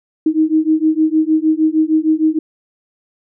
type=beating tone pair; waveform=sine; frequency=311.1 / 317.6 Hz; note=D#4 / D#4; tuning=0 / +36 cents; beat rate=6.5 Hz; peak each=-14 dBFS; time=0.26-2.39 s; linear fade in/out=5 ms; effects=none